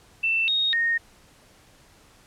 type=tone with pitch steps; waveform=sine; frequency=2672 / 3733 / 1851 Hz; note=E7 / A#7 / A#6; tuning=+23 / +2 / -13 cents; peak=-20 dBFS; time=0.23-0.98 s; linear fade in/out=10 ms; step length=250 ms; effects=pink hiss -55 dBFS RMS until 2.26 s + low-pass 11000 Hz 12 dB/octave